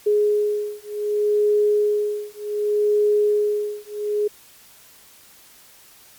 sine beating tone pair, 417.3 / 417.96 Hz, G#4 / G#4, +8 / +11 cents, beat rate 0.66 Hz, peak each -20 dBFS, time 0.06-4.28 s, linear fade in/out 10 ms, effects white hiss -49 dBFS RMS until 6.18 s + MP3 96 kbps

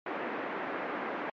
pink band-pass noise, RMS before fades -36 dBFS, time 0.06-1.3 s, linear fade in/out 5 ms, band 250 to 2100 Hz, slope 24 dB/octave, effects MP3 48 kbps

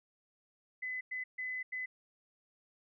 sine tone bursts at uneven times, 2016 Hz, B6, 35 cents sharp, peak -36 dBFS, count 4, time 0.82-1.01 / 1.11-1.24 / 1.38-1.63 / 1.72-1.86 s, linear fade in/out 10 ms, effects none

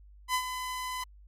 sawtooth tone with ADSR envelope, 1010 Hz, B5, 39 cents sharp, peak -21 dBFS, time 0.28-1.04 s, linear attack 63 ms, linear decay 74 ms, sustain -9 dB, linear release 6 ms, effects added 50 Hz sine -51 dBFS peak until 1.27 s + AAC 48 kbps

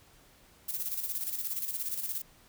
violet noise with tremolo, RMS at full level -33 dBFS, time 0.68-2.22 s, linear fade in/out 10 ms, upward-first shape square, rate 17 Hz, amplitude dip 55%, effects pink hiss -60 dBFS RMS until 2.48 s

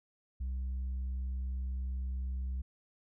sine tone with tanh clipping, 64.3 Hz, C2, 30 cents flat, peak -34 dBFS, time 0.4-2.62 s, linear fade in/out 10 ms, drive 2 dB, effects none

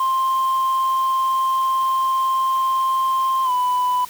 sine tone with pitch glide, 1053 to 995.6 Hz, C6 to B5, +11 to +14 cents, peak -14 dBFS, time 0-4.05 s, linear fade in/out 5 ms, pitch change -97 cents, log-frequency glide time 3.44-3.51 s, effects tanh soft clip ceiling -15 dBFS + white hiss -40 dBFS RMS until 4.09 s

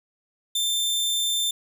sawtooth tone, 3570 Hz, A7, 24 cents sharp, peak -19 dBFS, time 0.55-1.51 s, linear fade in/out 5 ms, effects none

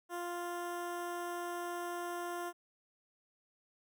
15% pulse tone with notch filter, 349.2 Hz, F4, in tune, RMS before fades -40 dBFS, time 0.09-2.53 s, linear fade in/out 50 ms, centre 4200 Hz, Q 1, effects none

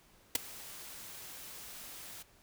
white noise with ADSR envelope, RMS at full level -25 dBFS, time 0.35-2.23 s, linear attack 4 ms, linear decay 11 ms, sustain -23 dB, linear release 12 ms, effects pink hiss -64 dBFS RMS until 2.42 s

